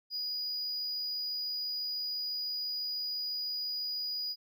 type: tone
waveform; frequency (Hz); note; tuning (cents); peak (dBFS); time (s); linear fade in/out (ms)
triangle; 4913; D#8; -23; -32; 0.1-4.36; 50
effects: none